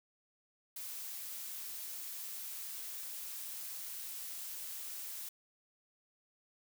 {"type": "noise", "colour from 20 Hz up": "blue", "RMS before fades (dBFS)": -44, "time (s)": [0.76, 5.29], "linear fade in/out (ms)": 5, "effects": []}